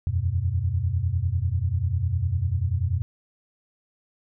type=chord; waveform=sine; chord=E suspended second; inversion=none; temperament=equal; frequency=82.41 / 92.5 / 123.47 Hz; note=E2 / F#2 / B2; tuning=0 / 0 / 0 cents; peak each=-27 / -24 / -28 dBFS; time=0.07-3.02 s; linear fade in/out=0 ms; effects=none